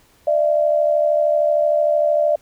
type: tone pair together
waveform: sine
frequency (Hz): 597 / 670.1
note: D5 / E5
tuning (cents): +28 / +28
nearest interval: major second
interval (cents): 200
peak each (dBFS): -15 / -19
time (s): 0.27-2.36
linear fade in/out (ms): 5
effects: pink hiss -55 dBFS RMS until 2.41 s